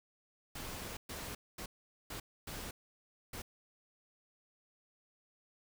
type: noise bursts at uneven times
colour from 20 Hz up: pink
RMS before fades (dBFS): -44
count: 6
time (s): 0.55-0.97 / 1.09-1.35 / 1.58-1.66 / 2.1-2.2 / 2.47-2.71 / 3.33-3.42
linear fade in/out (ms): 5
effects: none